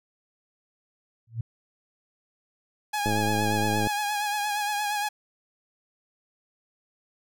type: tone with exponential growth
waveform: sine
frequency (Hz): 115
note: A#2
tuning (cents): -23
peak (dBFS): -23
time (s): 1.27-1.41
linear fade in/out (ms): 5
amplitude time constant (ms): 29
type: tone with vibrato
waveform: sawtooth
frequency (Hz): 830.6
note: G#5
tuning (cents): 0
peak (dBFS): -22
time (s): 2.93-5.09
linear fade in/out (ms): 10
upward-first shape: triangle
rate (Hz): 8.6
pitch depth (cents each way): 46
type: click train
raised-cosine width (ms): 2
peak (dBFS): -16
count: 87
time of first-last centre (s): 3.06-3.871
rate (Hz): 106
effects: none